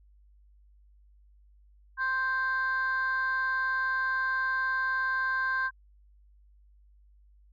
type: tone pair together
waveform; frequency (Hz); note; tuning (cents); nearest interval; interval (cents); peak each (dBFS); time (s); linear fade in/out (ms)
sine; 1046.5 / 1570.2; C6 / G6; 0 / +2; perfect fifth; 702; -30 / -26; 1.97-5.71; 50
effects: tanh soft clip ceiling -22 dBFS + added 50 Hz sine -56 dBFS peak until 7.52 s